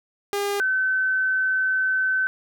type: tone pair in turn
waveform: sawtooth / sine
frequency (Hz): 404.3 / 1526.4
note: G#4 / G6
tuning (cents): -46 / -47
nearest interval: octave + major seventh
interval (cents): 2299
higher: second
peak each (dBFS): -19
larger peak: neither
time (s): 0.33-0.6 / 0.6-2.27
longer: second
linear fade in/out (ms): 0
effects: none